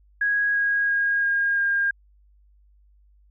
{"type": "tone with pitch steps", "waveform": "sine", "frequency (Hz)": [1653, 1642.5, 1632.1, 1621.8, 1611.5], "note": ["G#6", "G#6", "G#6", "G#6", "G6"], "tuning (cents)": [-9, -20, -31, -42, 47], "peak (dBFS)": -19, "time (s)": [0.21, 1.91], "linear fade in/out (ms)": 5, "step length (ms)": 340, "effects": ["added 50 Hz sine -54 dBFS peak until 3.3 s"]}